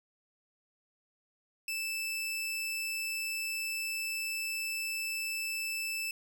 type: tone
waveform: sawtooth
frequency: 2637 Hz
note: E7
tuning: in tune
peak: -30 dBFS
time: 1.68-6.11 s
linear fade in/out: 2 ms
effects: none